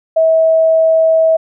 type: tone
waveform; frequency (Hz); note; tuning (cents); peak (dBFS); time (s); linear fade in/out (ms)
sine; 646; E5; -35; -7; 0.16-1.37; 10
effects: none